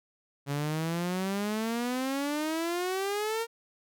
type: exponential sweep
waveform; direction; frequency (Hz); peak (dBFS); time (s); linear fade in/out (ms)
sawtooth; up; 139.1 to 466.2; -25; 0.46-3.47; 50
effects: none